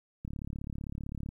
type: click train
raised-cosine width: 5 ms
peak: -26 dBFS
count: 38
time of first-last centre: 0.25-1.289 s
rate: 35.6 Hz
effects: 11-bit